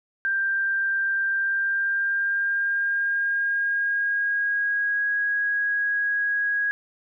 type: tone with pitch glide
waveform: sine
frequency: 1582 to 1652 Hz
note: G6 to G#6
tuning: +15 to -10 cents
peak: -21 dBFS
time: 0.25-6.71 s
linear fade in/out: 0 ms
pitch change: +75 cents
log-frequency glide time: 1.33-5.15 s
effects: none